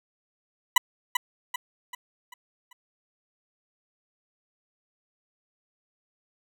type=tone with echo; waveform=20% pulse; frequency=987.8 Hz; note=B5; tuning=in tune; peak=-9 dBFS; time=0.76-0.78 s; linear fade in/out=5 ms; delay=390 ms; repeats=5; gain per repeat=-7 dB; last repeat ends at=2.73 s; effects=none